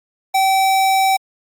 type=tone; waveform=square; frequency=770 Hz; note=G5; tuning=31 cents flat; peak=-13 dBFS; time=0.34-1.17 s; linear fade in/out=10 ms; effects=Opus 48 kbps